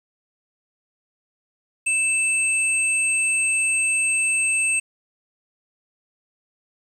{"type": "tone pair together", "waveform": "sine", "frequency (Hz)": [2637, 8401], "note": ["E7", "C9"], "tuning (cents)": [0, 6], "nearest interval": "octave + minor sixth", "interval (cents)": 2006, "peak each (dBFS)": [-20, -22], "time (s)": [1.86, 4.8], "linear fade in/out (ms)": 10, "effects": ["8-bit"]}